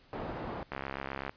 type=low-pass noise; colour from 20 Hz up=white; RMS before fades=-39 dBFS; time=0.13-0.63 s; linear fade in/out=0 ms; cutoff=770 Hz; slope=12 dB/octave
type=click train; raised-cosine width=0.5 ms; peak=-21 dBFS; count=40; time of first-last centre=0.72-1.294 s; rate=67.9 Hz
effects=pink hiss -62 dBFS RMS until 1.36 s + resampled to 11025 Hz